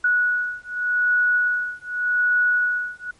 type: beating tone pair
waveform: sine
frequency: 1466 / 1466.85 Hz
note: F#6 / F#6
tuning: -16 / -15 cents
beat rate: 0.85 Hz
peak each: -21 dBFS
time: 0.04-3.11 s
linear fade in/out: 5 ms
effects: pink hiss -57 dBFS RMS until 3.19 s + MP3 48 kbps